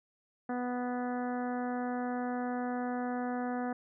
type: harmonic tone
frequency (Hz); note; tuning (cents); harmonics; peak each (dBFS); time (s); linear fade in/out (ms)
247; B3; 0; 1 / 2 / 3 / 4 / 5 / 6 / 7 / 8; -34 / -40 / -38 / -48 / -47 / -47 / -49 / -57; 0.49-3.73; 5
effects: none